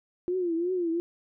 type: tone with vibrato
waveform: sine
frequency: 349.2 Hz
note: F4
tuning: in tune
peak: -25 dBFS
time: 0.28-1 s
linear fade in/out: 0 ms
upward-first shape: triangle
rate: 2.8 Hz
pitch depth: 130 cents each way
effects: none